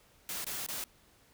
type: noise with dropouts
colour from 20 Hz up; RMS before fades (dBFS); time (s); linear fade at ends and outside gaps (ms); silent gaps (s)
white; -38; 0.29-0.84; 1; 0.444-0.466 / 0.664-0.686
effects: pink hiss -64 dBFS RMS until 1.33 s